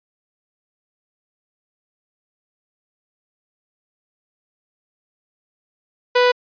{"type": "tone", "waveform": "sawtooth", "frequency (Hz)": 493.9, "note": "B4", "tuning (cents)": 0, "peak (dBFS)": -8, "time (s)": [6.15, 6.32], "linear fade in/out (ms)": 10, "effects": ["resampled to 11025 Hz"]}